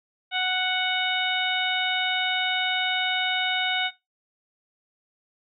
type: harmonic tone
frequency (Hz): 740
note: F#5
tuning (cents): 0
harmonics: 1 / 2 / 3 / 4 / 5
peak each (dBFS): -29 / -29 / -29 / -29 / -29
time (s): 0.31-3.91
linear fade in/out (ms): 50
effects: noise-tail reverb RT60 0.2 s tail -18 dB re dry